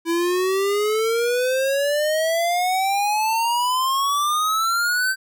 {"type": "exponential sweep", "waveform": "square", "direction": "up", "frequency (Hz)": [330.5, 1559], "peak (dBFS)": -19, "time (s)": [0.05, 5.16], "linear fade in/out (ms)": 50, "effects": []}